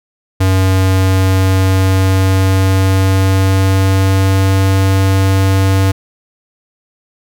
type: tone with pitch glide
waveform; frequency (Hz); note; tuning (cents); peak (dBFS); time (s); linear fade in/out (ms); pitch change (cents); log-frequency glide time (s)
square; 94.6 to 96.2; F#2 to G2; +39 to -32; -9; 0.4-5.92; 10; +29; 1.03-4.57
effects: none